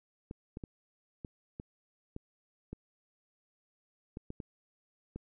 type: clicks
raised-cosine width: 3 ms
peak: -28 dBFS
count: 11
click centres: 0.311 / 0.571 / 0.638 / 1.248 / 1.599 / 2.164 / 2.73 / 4.171 / 4.304 / 4.402 / 5.16 s
effects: none